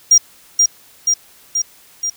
triangle tone with echo, 5700 Hz, F8, 34 cents sharp, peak -4 dBFS, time 0.11-0.18 s, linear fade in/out 5 ms, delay 480 ms, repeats 4, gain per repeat -3 dB, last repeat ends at 2.1 s, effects white hiss -47 dBFS RMS until 2.16 s

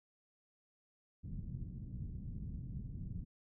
white low-pass noise, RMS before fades -44 dBFS, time 1.23-3.25 s, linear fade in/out 20 ms, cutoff 170 Hz, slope 24 dB/octave, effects none

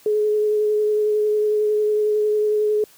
sine tone with vibrato, 423.6 Hz, G#4, 34 cents sharp, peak -16 dBFS, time 0.06-2.84 s, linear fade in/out 2 ms, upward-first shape sine, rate 11 Hz, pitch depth 14 cents each way, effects white hiss -51 dBFS RMS until 2.97 s + high-pass 60 Hz 12 dB/octave

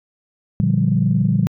sine chord, G minor seventh, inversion first, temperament equal with one note detuned, 118.03 / 146.83 / 174.61 / 196 Hz, Bb2 / D3 / F3 / G3, +22 / 0 / 0 / 0 cents, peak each -19 dBFS, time 0.6-1.47 s, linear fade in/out 0 ms, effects tanh soft clip ceiling -4 dBFS

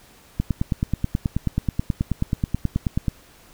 click train, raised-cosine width 5 ms, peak -8 dBFS, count 26, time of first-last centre 0.4-3.082 s, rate 9.32 Hz, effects pink hiss -51 dBFS RMS until 3.53 s

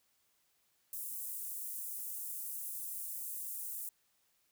pink high-pass noise, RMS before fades -42 dBFS, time 0.93-3.89 s, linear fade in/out 2 ms, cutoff 9700 Hz, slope 24 dB/octave, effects white hiss -75 dBFS RMS until 4.51 s

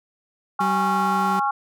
harmonic tone, 274.7 Hz, C#4, 16 cents flat, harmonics 3 / 4 / 5, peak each -22 / -24 / -26 dBFS, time 0.59-1.51 s, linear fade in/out 5 ms
35% pulse tone, 191.8 Hz, G3, 37 cents flat, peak -23 dBFS, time 0.6-1.4 s, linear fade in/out 10 ms
effects none

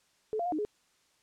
sine tone with pitch steps, 433.1 / 689 / 715 / 307.9 / 418.5 Hz, A4 / F5 / F5 / D#4 / G#4, -27 / -24 / +41 / -18 / +13 cents, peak -29 dBFS, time 0.33-0.65 s, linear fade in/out 0 ms, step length 64 ms, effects white hiss -69 dBFS RMS until 1.22 s + low-pass 8000 Hz 12 dB/octave

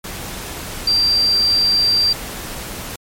sine tone in noise, 4710 Hz, D8, 4 cents sharp, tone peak -12 dBFS, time 0.87-2.13 s, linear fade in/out 5 ms, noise pink, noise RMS -29 dBFS, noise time 0.04-2.96 s, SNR +14 dB, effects MP3 64 kbps

